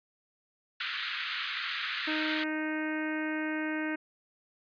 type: band-pass noise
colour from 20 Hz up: pink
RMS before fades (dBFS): -35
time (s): 0.8-2.44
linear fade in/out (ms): 5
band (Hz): 1300 to 4200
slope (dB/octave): 48
type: harmonic tone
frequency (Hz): 310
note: D#4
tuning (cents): -6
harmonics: 1 / 2 / 3 / 4 / 5 / 6 / 7 / 8 / 9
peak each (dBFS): -32 / -41 / -44 / -48 / -38 / -41 / -43 / -46 / -53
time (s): 2.07-3.96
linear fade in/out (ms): 10
effects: resampled to 11025 Hz